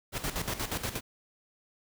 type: noise with tremolo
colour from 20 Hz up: pink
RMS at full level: -32 dBFS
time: 0.12-1.01 s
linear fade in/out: 50 ms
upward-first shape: square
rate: 8.4 Hz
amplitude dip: 70%
effects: none